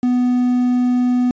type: tone with quantisation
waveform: triangle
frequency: 247.8 Hz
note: B3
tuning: 6 cents sharp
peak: -11 dBFS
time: 0.03-1.31 s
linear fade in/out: 2 ms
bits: 6
effects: resampled to 16000 Hz